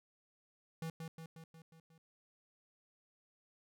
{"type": "tone with echo", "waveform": "square", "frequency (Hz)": 162.6, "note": "E3", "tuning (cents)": -23, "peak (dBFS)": -40, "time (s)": [0.82, 0.9], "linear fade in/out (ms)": 2, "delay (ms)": 180, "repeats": 6, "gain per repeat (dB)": -4, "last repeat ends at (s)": 1.98, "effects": []}